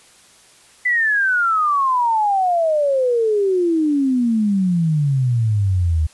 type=exponential sweep; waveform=sine; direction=down; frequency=2012 to 75.9 Hz; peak=-14 dBFS; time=0.85-6.07 s; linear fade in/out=10 ms; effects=white hiss -49 dBFS RMS until 6.13 s + resampled to 24000 Hz